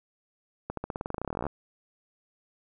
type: accelerating click train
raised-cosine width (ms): 1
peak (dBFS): -18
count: 23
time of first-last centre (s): 0.7-1.467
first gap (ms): 73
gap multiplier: 0.92
effects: none